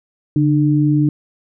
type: tone pair together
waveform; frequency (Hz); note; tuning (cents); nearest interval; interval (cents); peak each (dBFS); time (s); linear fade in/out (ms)
sine; 144.39 / 300; D3 / D4; -29 / +37; octave + minor second; 1266; -14; 0.36-1.09; 2
effects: none